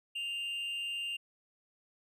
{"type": "tone with amplitude modulation", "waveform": "triangle", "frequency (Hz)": 2794, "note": "F7", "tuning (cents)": 0, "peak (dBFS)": -31, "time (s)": [0.15, 1.17], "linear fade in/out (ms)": 10, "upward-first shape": "sine", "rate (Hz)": 242, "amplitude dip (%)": 45, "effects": ["resampled to 32000 Hz"]}